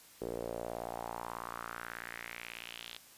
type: tone with band-pass filter sweep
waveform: sawtooth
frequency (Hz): 58.27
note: A#1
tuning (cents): 0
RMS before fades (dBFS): -43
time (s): 0.21-2.98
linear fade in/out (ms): 10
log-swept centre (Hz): 430 to 3600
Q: 3.3
effects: white hiss -58 dBFS RMS until 3.17 s + resampled to 32000 Hz